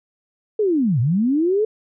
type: linear two-way sweep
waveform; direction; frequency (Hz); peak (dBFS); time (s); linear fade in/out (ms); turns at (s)
sine; down then up; 444.3 to 110 to 444.3; -15; 0.59-1.65; 5; 1
effects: none